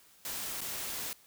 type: noise with dropouts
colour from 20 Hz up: white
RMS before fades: -38 dBFS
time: 0.25-1.13 s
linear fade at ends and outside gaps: 1 ms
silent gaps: 0.607-0.614 s
effects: white hiss -61 dBFS RMS until 1.26 s